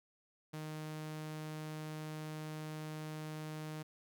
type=tone; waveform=sawtooth; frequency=154.8 Hz; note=D#3; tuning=9 cents flat; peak=-38 dBFS; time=0.53-3.83 s; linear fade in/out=10 ms; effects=none